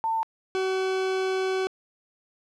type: tone pair in turn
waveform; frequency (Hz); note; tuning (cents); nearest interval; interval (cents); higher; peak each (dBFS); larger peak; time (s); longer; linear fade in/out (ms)
sine / 40% pulse; 896 / 378.2; A5 / F#4; +31 / +38; octave + minor third; 1493; first; -23; neither; 0.04-0.23 / 0.55-1.67; second; 0
effects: low-pass 5000 Hz 12 dB/octave + 10-bit